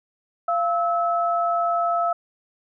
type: tone pair together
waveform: sine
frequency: 689 / 1300.7 Hz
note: F5 / E6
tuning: -24 / -24 cents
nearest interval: major seventh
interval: 1100 cents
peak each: -21 / -23 dBFS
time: 0.48-2.13 s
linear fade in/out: 5 ms
effects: none

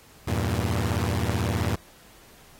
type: chord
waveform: sawtooth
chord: E diminished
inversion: none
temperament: equal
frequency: 82.41 / 98 / 116.54 Hz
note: E2 / G2 / Bb2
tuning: 0 / 0 / 0 cents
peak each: -24 dBFS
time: 0.27-1.76 s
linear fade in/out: 10 ms
effects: pink hiss -53 dBFS RMS until 2.59 s + AAC 48 kbps

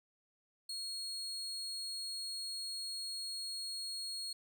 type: tone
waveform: 35% pulse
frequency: 4300 Hz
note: C8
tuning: 47 cents sharp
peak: -38 dBFS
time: 0.69-4.33 s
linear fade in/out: 5 ms
effects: none

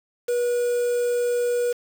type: tone with quantisation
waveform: triangle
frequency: 484.5 Hz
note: B4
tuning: 33 cents flat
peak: -18 dBFS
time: 0.28-1.73 s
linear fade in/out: 10 ms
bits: 6
effects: none

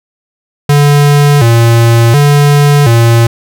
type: tone with vibrato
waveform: square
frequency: 129.7 Hz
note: C3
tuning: 15 cents flat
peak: -4 dBFS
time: 0.69-3.27 s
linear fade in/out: 5 ms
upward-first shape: square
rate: 0.69 Hz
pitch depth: 190 cents each way
effects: none

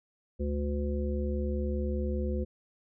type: harmonic tone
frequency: 72.5 Hz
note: D2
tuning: 22 cents flat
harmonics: 1 / 3 / 5 / 7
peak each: -30 / -35 / -37 / -38 dBFS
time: 0.39-2.45 s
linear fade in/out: 20 ms
effects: none

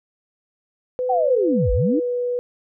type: tone with pitch glide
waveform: sine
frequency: 503 to 490.1 Hz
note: B4 to B4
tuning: +32 to -13 cents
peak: -20 dBFS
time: 0.99-2.39 s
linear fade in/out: 0 ms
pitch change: -45 cents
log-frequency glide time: 1.38-2.05 s
type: linear two-way sweep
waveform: sine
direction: down then up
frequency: 784 to 39.27 to 335.1 Hz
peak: -17 dBFS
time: 1.09-2 s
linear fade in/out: 10 ms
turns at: 1.72 s
effects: none

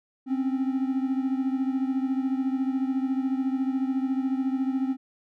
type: beating tone pair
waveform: triangle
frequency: 261.6 / 275.6 Hz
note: C4 / C#4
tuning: 0 / -10 cents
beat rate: 14 Hz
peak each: -23 / -28 dBFS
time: 0.26-4.97 s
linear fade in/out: 50 ms
effects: none

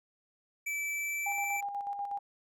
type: tone with pitch glide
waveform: square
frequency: 2315 to 2332 Hz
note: D7 to D7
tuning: -25 to -13 cents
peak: -33 dBFS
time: 0.66-1.61 s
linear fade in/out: 10 ms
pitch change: +12 cents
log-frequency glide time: 0.91-1.37 s
type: tone with tremolo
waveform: sine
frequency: 807 Hz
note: G#5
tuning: 50 cents flat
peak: -32 dBFS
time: 1.26-2.19 s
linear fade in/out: 5 ms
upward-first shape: square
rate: 8.2 Hz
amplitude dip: 45%
effects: none

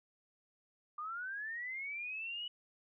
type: linear sweep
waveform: sine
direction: up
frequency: 1184 to 2960 Hz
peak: -39 dBFS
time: 0.98-2.48 s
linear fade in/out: 5 ms
effects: none

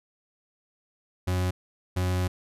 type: tone bursts at uneven times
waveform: 40% pulse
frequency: 91.2 Hz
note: F#2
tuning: 24 cents flat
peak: -23 dBFS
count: 2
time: 1.27-1.51 / 1.96-2.28 s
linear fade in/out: 10 ms
effects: resampled to 32000 Hz

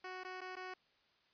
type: tone with dropouts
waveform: 10% pulse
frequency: 370 Hz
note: F#4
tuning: in tune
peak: -36 dBFS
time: 0.04-0.74 s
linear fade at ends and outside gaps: 5 ms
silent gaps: 0.236-0.247 / 0.408-0.414 / 0.556-0.566 s
effects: white hiss -73 dBFS RMS until 1.33 s + resampled to 11025 Hz

